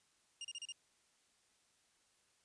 sawtooth tone bursts, 2829 Hz, F7, 22 cents sharp, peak -40 dBFS, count 5, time 0.41-0.722 s, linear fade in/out 2 ms, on 36 ms, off 33 ms, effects white hiss -74 dBFS RMS until 2.44 s + resampled to 22050 Hz

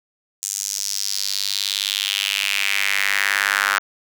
square tone with high-pass filter sweep, 49.7 Hz, G1, 25 cents sharp, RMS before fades -22 dBFS, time 0.42-3.79 s, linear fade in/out 10 ms, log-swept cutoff 7000 to 1400 Hz, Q 3.3, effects none

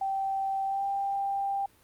sine tone with pitch glide, 778 to 791.6 Hz, G5 to G5, -13 to +17 cents, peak -27 dBFS, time 0.01-1.66 s, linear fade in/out 5 ms, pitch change +30 cents, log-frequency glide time 0.66-0.84 s, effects pink hiss -61 dBFS RMS until 1.83 s + Opus 48 kbps

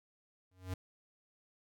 square tone with exponential growth, 92.5 Hz, F#2, in tune, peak -35 dBFS, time 0.51-0.74 s, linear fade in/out 5 ms, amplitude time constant 48 ms, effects none

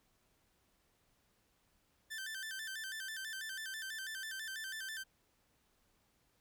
sawtooth tone with vibrato, 1656 Hz, G#6, 5 cents flat, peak -38 dBFS, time 2.1-5.04 s, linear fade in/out 20 ms, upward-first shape square, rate 6.1 Hz, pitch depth 110 cents each way, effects pink hiss -75 dBFS RMS until 6.4 s

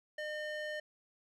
square tone with band-pass filter, 607 Hz, D#5, 43 cents flat, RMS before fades -40 dBFS, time 0.18-0.8 s, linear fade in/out 5 ms, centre 1600 Hz, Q 1.1, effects none

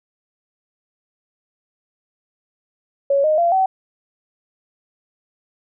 sine tone with pitch steps, 557 / 618 / 685.7 / 760.9 Hz, C#5 / D#5 / F5 / F#5, +8 / -12 / -32 / +48 cents, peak -13 dBFS, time 3.1-3.66 s, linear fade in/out 5 ms, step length 140 ms, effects none

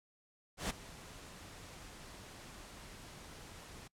pink noise with ADSR envelope, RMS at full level -35 dBFS, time 0.57-3.88 s, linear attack 130 ms, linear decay 12 ms, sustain -17 dB, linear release 12 ms, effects noise-tail reverb RT60 0.1 s tail -24 dB re dry + low-pass 10000 Hz 12 dB/octave

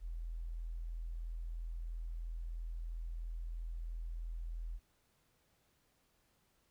sine tone, 41.51 Hz, E1, 13 cents sharp, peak -39 dBFS, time 0-4.8 s, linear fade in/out 50 ms, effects pink hiss -75 dBFS RMS until 6.7 s

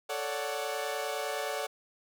sawtooth chord, D major seventh, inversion second, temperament equal with one note detuned, 440 / 557.6 / 587.3 / 740 Hz, A4 / C#5 / D5 / F#5, 0 / +10 / 0 / 0 cents, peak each -34 dBFS, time 0.09-1.67 s, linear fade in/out 10 ms, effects none

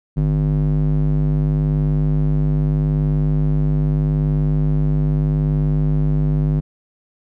square tone with band-pass filter, 50.4 Hz, G1, 49 cents sharp, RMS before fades -17 dBFS, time 0.16-6.61 s, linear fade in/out 20 ms, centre 160 Hz, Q 2, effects none

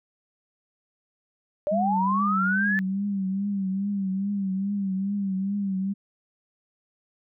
sine linear sweep, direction up, 576 to 1760 Hz, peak -22 dBFS, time 1.67-2.79 s, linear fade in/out 0 ms
sine tone with vibrato, 196 Hz, G3, in tune, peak -24 dBFS, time 1.71-5.94 s, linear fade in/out 20 ms, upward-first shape triangle, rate 2.4 Hz, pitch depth 80 cents each way
effects none

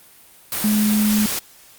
sine tone in noise, 211.8 Hz, G#3, 34 cents sharp, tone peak -15 dBFS, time 0.64-1.26 s, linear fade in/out 2 ms, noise white, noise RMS -24 dBFS, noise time 0.52-1.39 s, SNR +6 dB, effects white hiss -48 dBFS RMS until 1.78 s + Opus 32 kbps

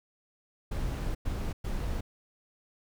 brown noise bursts at uneven times, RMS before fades -32 dBFS, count 3, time 0.71-1.15 / 1.25-1.53 / 1.64-2.01 s, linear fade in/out 10 ms, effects none

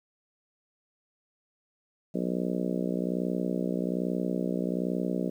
harmonic tone, 61.2 Hz, B1, 15 cents flat, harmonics 3 / 4 / 5 / 6 / 7 / 8 / 9 / 10, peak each -31 / -33 / -35 / -37 / -38 / -39 / -40 / -41 dBFS, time 2.14-5.3 s, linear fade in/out 10 ms, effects 10-bit

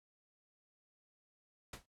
pink noise with exponential decay, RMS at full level -42 dBFS, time 1.73-1.86 s, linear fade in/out 5 ms, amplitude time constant 27 ms, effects noise-tail reverb RT60 0.1 s tail -17 dB re dry + low-pass 11000 Hz 12 dB/octave

